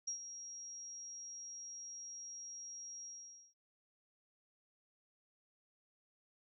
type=tone with ADSR envelope; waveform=sine; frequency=5640 Hz; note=F8; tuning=16 cents sharp; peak=-36 dBFS; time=0.07-3.54 s; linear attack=10 ms; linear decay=99 ms; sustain=-10 dB; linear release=490 ms; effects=none